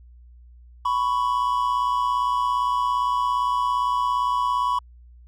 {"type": "tone pair together", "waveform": "triangle", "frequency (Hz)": [991.2, 1108.7], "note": ["B5", "C#6"], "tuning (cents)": [6, 0], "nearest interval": "major second", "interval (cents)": 194, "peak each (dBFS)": [-20, -22], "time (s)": [0.85, 4.79], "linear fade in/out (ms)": 5, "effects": ["added 60 Hz sine -45 dBFS peak until 5.27 s"]}